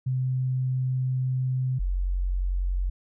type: tone pair in turn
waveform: sine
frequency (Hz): 129 / 45.51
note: C3 / F#1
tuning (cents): -24 / -28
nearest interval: octave + tritone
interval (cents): 1804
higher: first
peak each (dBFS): -23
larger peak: neither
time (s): 0.06-1.79 / 1.79-2.9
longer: first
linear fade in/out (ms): 10
effects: none